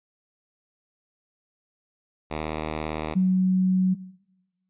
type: tone pair in turn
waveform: 5% pulse / sine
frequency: 77.7 / 185.98 Hz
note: D#2 / F#3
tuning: -2 / +9 cents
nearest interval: octave + minor third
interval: 1511 cents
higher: second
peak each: -17 dBFS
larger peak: neither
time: 2.3-3.15 / 3.15-3.95 s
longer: first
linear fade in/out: 20 ms
effects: noise-tail reverb RT60 1.0 s tail -20 dB re dry + resampled to 8000 Hz